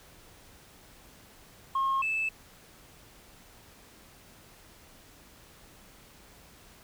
sine tone pair in turn, 1077 / 2626 Hz, C6 / E7, +50 / -7 cents, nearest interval octave + minor third, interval 1543 cents, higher second, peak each -23 / -26 dBFS, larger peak first, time 1.75-2.02 / 2.02-2.29 s, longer neither, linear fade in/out 5 ms, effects tanh soft clip ceiling -23 dBFS + pink hiss -55 dBFS RMS until 6.83 s

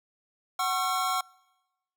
square tone cluster, 746 / 1089 / 1354 Hz, F#5 / C#6 / E6, +14 / -31 / +46 cents, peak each -31 dBFS, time 0.59-1.21 s, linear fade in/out 5 ms, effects noise-tail reverb RT60 1.0 s tail -26 dB re dry

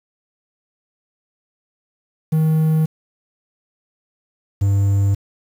triangle tone pair in turn, 157.6 / 99.28 Hz, D#3 / G2, +23 / +22 cents, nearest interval minor sixth, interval 801 cents, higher first, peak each -11 dBFS, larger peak neither, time 2.32-2.86 / 4.61-5.15 s, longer neither, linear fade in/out 10 ms, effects 7-bit

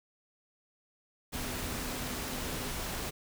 sine tone in noise, 249.9 Hz, B3, 21 cents sharp, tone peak -44 dBFS, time 1.33-2.71 s, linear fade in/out 20 ms, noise pink, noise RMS -37 dBFS, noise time 1.32-3.11 s, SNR -10 dB, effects none

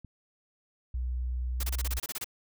click, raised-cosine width 5 ms, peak -32 dBFS, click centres 0.047 s
sine tone, 61.9 Hz, B1, 5 cents sharp, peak -29 dBFS, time 0.94-1.99 s, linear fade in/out 5 ms
white noise bursts, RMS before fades -35 dBFS, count 11, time 1.6-2.244 s, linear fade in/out 5 ms, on 34 ms, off 27 ms
effects none

